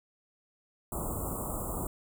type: band-stop noise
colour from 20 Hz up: pink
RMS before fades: -35 dBFS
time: 0.92-1.87 s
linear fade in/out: 2 ms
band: 1300 to 7400 Hz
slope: 96 dB/octave
effects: none